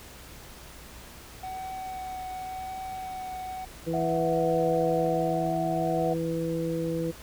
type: tone with vibrato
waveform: triangle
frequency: 750 Hz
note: F#5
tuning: 23 cents sharp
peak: -32 dBFS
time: 1.43-3.65 s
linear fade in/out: 5 ms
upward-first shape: triangle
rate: 0.9 Hz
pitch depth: 15 cents each way
type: harmonic tone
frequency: 164.81 Hz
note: E3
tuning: in tune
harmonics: 1 / 2 / 3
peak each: -31 / -31 / -31 dBFS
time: 3.86-7.12 s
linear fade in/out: 20 ms
type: chord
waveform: sine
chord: B suspended fourth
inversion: none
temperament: equal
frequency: 493.9 / 659.3 / 740 Hz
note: B4 / E5 / F#5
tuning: 0 / 0 / 0 cents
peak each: -30 dBFS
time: 3.93-6.14 s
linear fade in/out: 10 ms
effects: added 60 Hz sine -51 dBFS peak until 7.22 s + pink hiss -47 dBFS RMS until 7.22 s